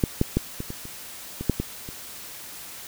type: clicks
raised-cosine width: 3 ms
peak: -6 / -6 / -7 / -17 / -20 / -25 / -17 / -6 / -12 / -23 dBFS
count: 10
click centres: 0.038 / 0.214 / 0.37 / 0.604 / 0.704 / 0.854 / 1.41 / 1.497 / 1.6 / 1.889 s
effects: white hiss -40 dBFS RMS until 2.87 s